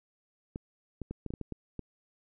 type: clicks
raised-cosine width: 3 ms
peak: -24 dBFS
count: 9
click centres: 0.559 / 1.017 / 1.11 / 1.263 / 1.305 / 1.338 / 1.413 / 1.523 / 1.793 s
effects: none